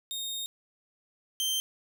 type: tone pair in turn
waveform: sawtooth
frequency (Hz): 3700 / 3131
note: A#7 / G7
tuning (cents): -14 / -3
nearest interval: minor third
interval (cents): 289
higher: first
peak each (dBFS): -30 / -24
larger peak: second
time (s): 0.11-0.46 / 1.4-1.6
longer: first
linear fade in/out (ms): 0
effects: none